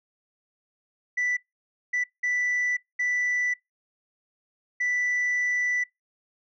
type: tone bursts at uneven times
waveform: sine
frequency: 1975.5 Hz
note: B6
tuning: in tune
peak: -21 dBFS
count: 5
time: 1.17-1.37 / 1.93-2.04 / 2.23-2.77 / 2.99-3.54 / 4.8-5.84 s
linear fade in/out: 10 ms
effects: noise-tail reverb RT60 0.2 s tail -25 dB re dry + tanh soft clip ceiling -21 dBFS

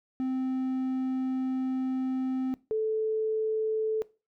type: tone pair in turn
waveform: triangle / sine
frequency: 260 / 437.3 Hz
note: C4 / A4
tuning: -11 / -11 cents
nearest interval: major sixth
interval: 900 cents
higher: second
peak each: -25 dBFS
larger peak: neither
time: 0.2-2.54 / 2.71-4.02 s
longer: first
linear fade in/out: 0 ms
effects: noise-tail reverb RT60 0.3 s tail -20 dB re dry

